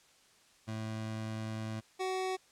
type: tone pair in turn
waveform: 25% pulse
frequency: 110 / 374.8 Hz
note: A2 / F#4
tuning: 0 / +22 cents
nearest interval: octave + major sixth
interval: 2122 cents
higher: second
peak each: -33 / -29 dBFS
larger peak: second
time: 0.67-1.81 / 1.99-2.37 s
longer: first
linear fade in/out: 20 ms
effects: white hiss -64 dBFS RMS until 2.51 s + low-pass 8000 Hz 12 dB/octave